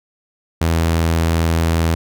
sawtooth tone, 82.41 Hz, E2, in tune, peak -10 dBFS, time 0.61-1.95 s, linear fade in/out 5 ms, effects none

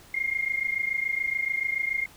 sine tone pair together, 2114 / 2141 Hz, C7 / C7, +17 / +39 cents, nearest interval unison, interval 22 cents, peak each -28 dBFS, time 0.14-2.06 s, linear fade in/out 5 ms, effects pink hiss -52 dBFS RMS until 2.16 s

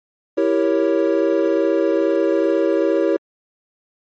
triangle chord, E diminished seventh, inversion none, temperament equal, 329.6 / 392 / 466.2 / 554.4 Hz, E4 / G4 / Bb4 / Db5, 0 / 0 / 0 / 0 cents, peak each -17 / -18 / -20 / -18 dBFS, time 0.37-3.17 s, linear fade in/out 10 ms, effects MP3 32 kbps

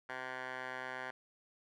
10% pulse tone with band-pass filter, 128.5 Hz, C3, 31 cents flat, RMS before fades -43 dBFS, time 0.09-1.11 s, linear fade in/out 5 ms, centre 1400 Hz, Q 3.5, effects none

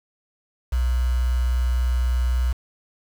sine tone with quantisation, 61.8 Hz, B1, 2 cents sharp, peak -18 dBFS, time 0.72-2.53 s, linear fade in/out 10 ms, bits 6, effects none

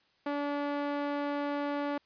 sawtooth tone with band-pass filter, 288 Hz, D4, 34 cents flat, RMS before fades -33 dBFS, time 0.26-1.98 s, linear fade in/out 5 ms, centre 720 Hz, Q 0.61, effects white hiss -69 dBFS RMS until 2.05 s + resampled to 11025 Hz

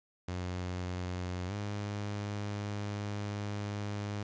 sawtooth tone with pitch glide, 90.5 to 102.76 Hz, F#2 to G#2, -38 to -18 cents, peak -31 dBFS, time 0.28-4.23 s, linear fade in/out 5 ms, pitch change +220 cents, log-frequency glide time 1.47-1.53 s, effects resampled to 16000 Hz + 10-bit

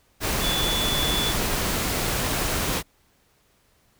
sine tone in noise, 3453 Hz, A7, 33 cents flat, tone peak -25 dBFS, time 0.4-1.34 s, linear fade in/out 50 ms, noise pink, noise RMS -25 dBFS, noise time 0.2-2.83 s, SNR -3 dB, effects pink hiss -63 dBFS RMS until 3.99 s

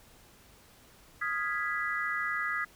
sine chord, F half-diminished seventh, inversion third, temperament equal, 1244.5 / 1396.9 / 1661.2 / 1975.5 Hz, Eb6 / F6 / Ab6 / Cb7, 0 / 0 / 0 / 0 cents, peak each -35 / -39 / -34 / -34 dBFS, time 1.21-2.65 s, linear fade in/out 10 ms, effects pink hiss -58 dBFS RMS until 2.75 s

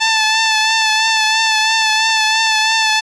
10% pulse tone with vibrato, 880 Hz, A5, in tune, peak -3 dBFS, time 0-3.01 s, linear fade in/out 20 ms, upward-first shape triangle, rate 3 Hz, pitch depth 33 cents each way, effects resampled to 22050 Hz

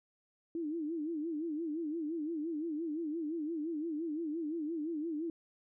sine tone with vibrato, 316.7 Hz, D#4, 31 cents sharp, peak -34 dBFS, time 0.55-5.3 s, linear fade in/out 2 ms, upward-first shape sine, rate 5.8 Hz, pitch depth 130 cents each way, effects none

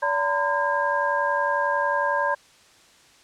sine tone cluster, 575 / 922 / 1013 / 1614 Hz, D5 / A#5 / B5 / G#6, -37 / -19 / +44 / -50 cents, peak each -26 dBFS, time 0.02-2.35 s, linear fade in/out 10 ms, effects white hiss -54 dBFS RMS until 3.23 s + low-pass 7000 Hz 12 dB/octave

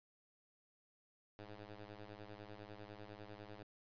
10% pulse ring-modulated tone, 104 Hz, G#2, 3 cents sharp, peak -40 dBFS, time 1.39-3.63 s, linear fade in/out 0 ms, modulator 213 Hz, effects resampled to 11025 Hz

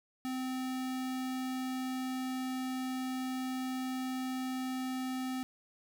square tone, 258.2 Hz, C4, 23 cents flat, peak -35 dBFS, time 0.25-5.43 s, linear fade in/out 0 ms, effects none

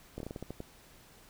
slowing click train, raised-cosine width 2 ms, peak -26 dBFS, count 9, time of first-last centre 0.18-0.604 s, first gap 23 ms, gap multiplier 1.23, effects pink hiss -58 dBFS RMS until 1.29 s

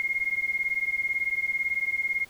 sine beating tone pair, 2133 / 2151 Hz, C7 / C7, +33 / +47 cents, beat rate 18 Hz, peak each -28 dBFS, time 0-2.25 s, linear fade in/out 0 ms, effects pink hiss -53 dBFS RMS until 2.29 s

